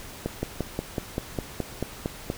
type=slowing click train; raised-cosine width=2 ms; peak=-13 dBFS; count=11; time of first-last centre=0.26-2.301 s; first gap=170 ms; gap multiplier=1.04; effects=pink hiss -42 dBFS RMS until 2.37 s